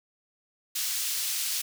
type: high-pass noise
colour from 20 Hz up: pink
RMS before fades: -30 dBFS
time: 0.75-1.62 s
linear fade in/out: 10 ms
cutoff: 3900 Hz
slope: 12 dB/octave
effects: none